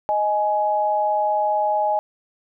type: tone pair together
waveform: sine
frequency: 622.3 / 837.8 Hz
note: D#5 / G#5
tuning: 0 / +15 cents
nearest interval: perfect fourth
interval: 515 cents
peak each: -22 / -19 dBFS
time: 0.09-1.99 s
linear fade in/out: 0 ms
effects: none